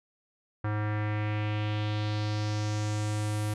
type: tone with low-pass filter sweep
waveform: square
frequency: 105.8 Hz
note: G#2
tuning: 33 cents sharp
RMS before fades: -30 dBFS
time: 0.64-3.54 s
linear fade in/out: 5 ms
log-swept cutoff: 1500 to 11000 Hz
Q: 2.3
effects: none